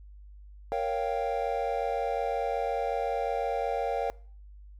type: chord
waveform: triangle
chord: G half-diminished seventh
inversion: first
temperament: equal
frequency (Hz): 466.2 / 554.4 / 698.5 / 784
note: Bb4 / Db5 / F5 / G5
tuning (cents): 0 / 0 / 0 / 0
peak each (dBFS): -31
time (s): 0.72-4.1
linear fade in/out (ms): 0
effects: noise-tail reverb RT60 0.5 s tail -23 dB re dry + added 50 Hz sine -46 dBFS peak until 4.79 s